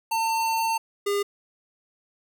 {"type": "tone pair in turn", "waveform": "square", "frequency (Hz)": [901, 405], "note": ["A5", "G#4"], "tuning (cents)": [41, -43], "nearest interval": "octave + major second", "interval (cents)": 1384, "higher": "first", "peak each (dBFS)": -23, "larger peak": "neither", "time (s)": [[0.11, 0.78], [1.06, 1.23]], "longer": "first", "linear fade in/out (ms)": 10, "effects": []}